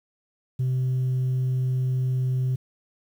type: tone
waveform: sine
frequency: 128.7 Hz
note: C3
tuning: 28 cents flat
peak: -19 dBFS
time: 0.59-2.56 s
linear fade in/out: 10 ms
effects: tanh soft clip ceiling -20 dBFS + 9-bit